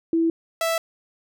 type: tone pair in turn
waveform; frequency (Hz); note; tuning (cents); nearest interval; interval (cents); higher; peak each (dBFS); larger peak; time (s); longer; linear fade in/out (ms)
sine / sawtooth; 329.6 / 659.2; E4 / E5; 0 / 0; octave; 1200; second; -17; neither; 0.13-0.3 / 0.61-0.78; neither; 2
effects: none